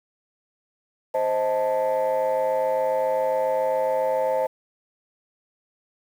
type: chord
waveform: sine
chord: A diminished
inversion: first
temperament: equal with one note detuned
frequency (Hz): 523.3 / 630.6 / 880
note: C5 / Eb5 / A5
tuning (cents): 0 / +23 / 0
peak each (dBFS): -21 / -24 / -25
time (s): 1.14-4.47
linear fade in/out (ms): 10
effects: tanh soft clip ceiling -16 dBFS + 8-bit